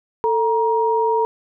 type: tone pair together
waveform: sine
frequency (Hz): 445.2 / 944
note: A4 / A#5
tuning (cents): +20 / +22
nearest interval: octave + minor second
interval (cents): 1302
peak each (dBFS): -18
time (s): 0.24-1.25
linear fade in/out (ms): 0
effects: none